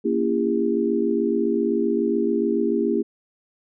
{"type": "chord", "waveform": "sine", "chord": "A# diminished seventh", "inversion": "none", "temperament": "just", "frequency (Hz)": [233.1, 279.7, 335.6, 402.8], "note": ["A#3", "C#4", "E4", "G4"], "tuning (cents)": [0, 16, 31, 47], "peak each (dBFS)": [-24, -27, -24, -23], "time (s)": [0.04, 3.03], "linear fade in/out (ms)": 20, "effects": []}